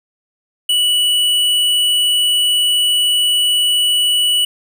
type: tone with hard clipping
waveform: sine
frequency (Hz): 2949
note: F#7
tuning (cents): -6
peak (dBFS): -13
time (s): 0.69-4.45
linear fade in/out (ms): 5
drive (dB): 12
effects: none